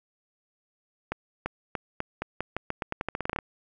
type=accelerating click train; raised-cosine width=0.5 ms; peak=-14 dBFS; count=19; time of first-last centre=1.12-3.388 s; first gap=340 ms; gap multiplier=0.86; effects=none